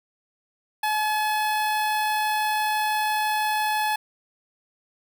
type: tone with notch filter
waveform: sawtooth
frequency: 854 Hz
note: G#5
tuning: 48 cents sharp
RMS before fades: -24 dBFS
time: 0.83-3.96 s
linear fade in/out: 5 ms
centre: 6700 Hz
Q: 1.4
effects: none